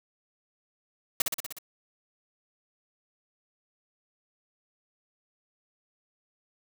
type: noise with echo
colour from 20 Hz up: white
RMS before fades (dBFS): -24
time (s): 1.2-1.22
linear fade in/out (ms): 2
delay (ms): 61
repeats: 6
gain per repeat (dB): -3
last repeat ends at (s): 1.586
effects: none